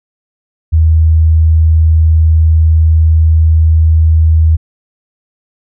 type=tone; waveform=sine; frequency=79.9 Hz; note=D#2; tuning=47 cents sharp; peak=-4 dBFS; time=0.72-4.57 s; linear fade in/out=20 ms; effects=none